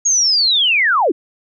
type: linear sweep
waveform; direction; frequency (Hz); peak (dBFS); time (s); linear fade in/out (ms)
sine; down; 6670 to 262; -11; 0.05-1.12; 10
effects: none